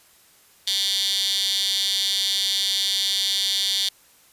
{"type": "tone with high-pass filter", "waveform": "15% pulse", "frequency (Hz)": 196, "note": "G3", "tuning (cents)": 0, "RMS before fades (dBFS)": -23, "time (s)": [0.67, 3.89], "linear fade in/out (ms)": 5, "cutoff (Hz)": 3800, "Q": 8.4, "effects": ["white hiss -55 dBFS RMS until 4.32 s", "resampled to 32000 Hz"]}